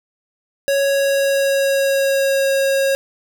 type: tone with pitch glide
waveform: square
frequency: 554.4 to 544.6 Hz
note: C#5 to C#5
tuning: 0 to -31 cents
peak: -15 dBFS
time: 0.68-2.95 s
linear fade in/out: 0 ms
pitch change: -31 cents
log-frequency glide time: 0.83-2.51 s
effects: none